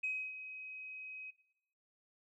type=tone with ADSR envelope; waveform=sine; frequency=2531 Hz; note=D#7; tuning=29 cents sharp; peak=-32 dBFS; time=0.03-1.31 s; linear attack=11 ms; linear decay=280 ms; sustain=-12 dB; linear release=12 ms; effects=noise-tail reverb RT60 0.8 s tail -17 dB re dry + tanh soft clip ceiling -28 dBFS